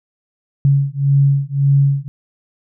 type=beating tone pair; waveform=sine; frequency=138.59 / 140.39 Hz; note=C#3 / C#3; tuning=0 / +22 cents; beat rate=1.8 Hz; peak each=-14 dBFS; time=0.65-2.08 s; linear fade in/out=0 ms; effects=none